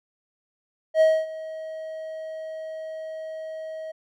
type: tone with ADSR envelope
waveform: triangle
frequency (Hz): 635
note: D#5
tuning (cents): +35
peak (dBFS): -11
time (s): 0.94-3.92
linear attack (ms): 69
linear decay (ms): 250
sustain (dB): -19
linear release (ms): 12
effects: none